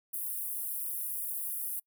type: high-pass noise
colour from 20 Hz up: pink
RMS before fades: -36 dBFS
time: 0.13-1.8 s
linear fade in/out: 10 ms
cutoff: 10000 Hz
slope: 48 dB/octave
effects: noise-tail reverb RT60 0.1 s tail -26 dB re dry